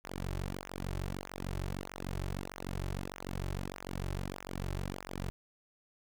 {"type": "tone with flanger", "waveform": "sawtooth", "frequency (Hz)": 46.62, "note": "F#1", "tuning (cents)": 14, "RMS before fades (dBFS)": -39, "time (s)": [0.04, 5.3], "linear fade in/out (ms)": 0, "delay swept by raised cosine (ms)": [0.22, 4.22], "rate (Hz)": 1.6, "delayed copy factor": -0.95, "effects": []}